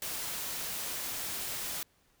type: noise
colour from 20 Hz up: white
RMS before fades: -37 dBFS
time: 0.02-1.83 s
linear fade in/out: 2 ms
effects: pink hiss -69 dBFS RMS until 2.2 s